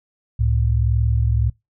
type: tone pair together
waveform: sine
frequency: 68.6 / 110.26 Hz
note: C#2 / A2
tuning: -17 / +4 cents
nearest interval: minor sixth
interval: 821 cents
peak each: -18 dBFS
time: 0.39-1.5 s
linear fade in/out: 10 ms
effects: noise-tail reverb RT60 0.2 s tail -23 dB re dry